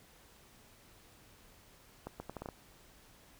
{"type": "accelerating click train", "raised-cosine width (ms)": 1, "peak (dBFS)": -27, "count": 7, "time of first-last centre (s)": [2.07, 2.488], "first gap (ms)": 130, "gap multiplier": 0.74, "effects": ["pink hiss -61 dBFS RMS until 3.39 s"]}